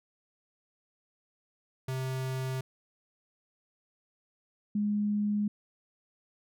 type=tone pair in turn; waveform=square / sine; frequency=130.81 / 207.6 Hz; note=C3 / G#3; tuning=0 / 0 cents; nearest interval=minor sixth; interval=800 cents; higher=second; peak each=-32 / -26 dBFS; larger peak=second; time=1.88-2.61 / 4.75-5.48 s; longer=neither; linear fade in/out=5 ms; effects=none